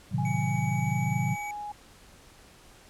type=chord; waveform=sine; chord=A diminished seventh; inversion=none; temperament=equal; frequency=110 / 130.81 / 155.56 / 185 Hz; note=A2 / C3 / Eb3 / Gb3; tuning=0 / 0 / 0 / 0 cents; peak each=-32 / -29 / -31 / -32 dBFS; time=0.11-1.36 s; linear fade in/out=20 ms
type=tone; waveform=sine; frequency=830.6 Hz; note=G#5; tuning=in tune; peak=-34 dBFS; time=0.18-1.72 s; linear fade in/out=5 ms
type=tone with pitch glide; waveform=square; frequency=2255 to 2269 Hz; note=C#7 to C#7; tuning=+29 to +40 cents; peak=-37 dBFS; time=0.25-1.51 s; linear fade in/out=2 ms; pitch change=+11 cents; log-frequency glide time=0.47-1.14 s
effects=pink hiss -54 dBFS RMS until 2.89 s + low-pass 11000 Hz 12 dB/octave